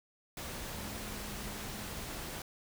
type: tone in noise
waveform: sine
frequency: 207.5 Hz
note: G#3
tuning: 1 cent flat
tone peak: -48 dBFS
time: 0.76-2.03 s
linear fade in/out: 2 ms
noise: pink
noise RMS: -42 dBFS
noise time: 0.37-2.42 s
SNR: -9 dB
effects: none